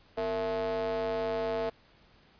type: ring-modulated tone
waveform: square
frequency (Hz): 102.2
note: G#2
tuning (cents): -27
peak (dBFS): -27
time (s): 0.17-1.7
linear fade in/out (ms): 10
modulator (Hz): 561
effects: pink hiss -61 dBFS RMS until 2.39 s + resampled to 11025 Hz